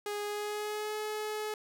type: tone with pitch glide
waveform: sawtooth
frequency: 413.5 to 426.6 Hz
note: G#4 to G#4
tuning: -8 to +46 cents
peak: -30 dBFS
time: 0.06-1.54 s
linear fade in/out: 2 ms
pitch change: +54 cents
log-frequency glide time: 0.23-0.97 s
effects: none